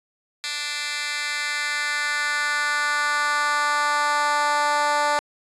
10% pulse tone with high-pass filter sweep, 293.7 Hz, D4, in tune, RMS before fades -23 dBFS, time 0.44-5.19 s, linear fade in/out 0 ms, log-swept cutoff 2800 to 730 Hz, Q 1.9, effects resampled to 22050 Hz

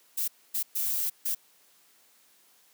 violet noise bursts at uneven times, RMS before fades -29 dBFS, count 4, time 0.17-0.28 / 0.54-0.63 / 0.75-1.1 / 1.25-1.35 s, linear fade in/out 10 ms, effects white hiss -62 dBFS RMS until 2.73 s + high-pass 200 Hz 12 dB/octave

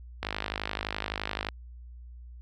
click train, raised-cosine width 0.3 ms, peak -14 dBFS, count 66, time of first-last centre 0.23-1.487 s, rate 51.7 Hz, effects added 60 Hz sine -43 dBFS peak until 2.41 s

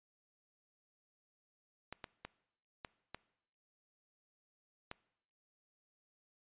clicks, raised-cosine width 0.3 ms, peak -27 dBFS, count 6, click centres 1.926 / 2.042 / 2.25 / 2.848 / 3.146 / 4.914 s, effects noise-tail reverb RT60 0.8 s tail -21 dB re dry + resampled to 8000 Hz

